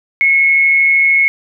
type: tone with amplitude modulation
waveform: sine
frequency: 2184 Hz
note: C#7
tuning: 26 cents flat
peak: -6 dBFS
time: 0.21-1.28 s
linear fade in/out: 0 ms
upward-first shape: sine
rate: 153 Hz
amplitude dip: 35%
effects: none